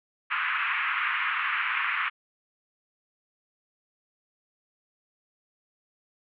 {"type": "band-pass noise", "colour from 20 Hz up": "pink", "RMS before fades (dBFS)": -28, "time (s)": [0.3, 2.1], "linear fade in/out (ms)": 20, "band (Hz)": [1100, 2700], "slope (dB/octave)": 48, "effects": []}